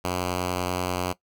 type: tone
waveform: 5% pulse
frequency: 90.3 Hz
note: F#2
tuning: 42 cents flat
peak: -14 dBFS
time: 0.04-1.13 s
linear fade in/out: 10 ms
effects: noise-tail reverb RT60 0.1 s tail -18 dB re dry